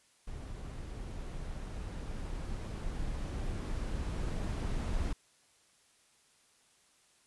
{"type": "noise with level ramp", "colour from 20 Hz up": "brown", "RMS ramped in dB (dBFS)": [-43, -33], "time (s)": [0.27, 5.13], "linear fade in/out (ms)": 5, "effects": ["white hiss -67 dBFS RMS until 7.26 s", "resampled to 24000 Hz"]}